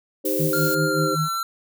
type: chord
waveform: sine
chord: C minor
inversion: first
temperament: equal with one note detuned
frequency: 311.1 / 395.2 / 523.3 Hz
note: Eb4 / G4 / C5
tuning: 0 / +14 / 0 cents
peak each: -26 dBFS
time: 0.24-1.16 s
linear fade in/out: 20 ms
type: noise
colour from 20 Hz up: violet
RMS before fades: -28 dBFS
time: 0.25-0.75 s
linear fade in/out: 5 ms
type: tone with tremolo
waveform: sine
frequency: 155.56 Hz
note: D#3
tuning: in tune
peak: -20 dBFS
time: 0.39-1.29 s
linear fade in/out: 10 ms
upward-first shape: sine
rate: 5.2 Hz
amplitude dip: 95%
type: tone with pitch glide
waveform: square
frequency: 1400 to 1349.2 Hz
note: F6 to E6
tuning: +4 to +40 cents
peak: -24 dBFS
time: 0.53-1.43 s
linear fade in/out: 2 ms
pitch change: -64 cents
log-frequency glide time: 0.86-1.21 s
effects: none